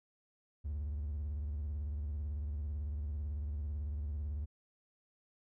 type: tone with vibrato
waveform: triangle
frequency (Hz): 73.42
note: D2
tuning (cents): 0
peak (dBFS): -33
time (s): 0.64-4.46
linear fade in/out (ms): 20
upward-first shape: sine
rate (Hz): 18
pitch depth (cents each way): 150
effects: tanh soft clip ceiling -29 dBFS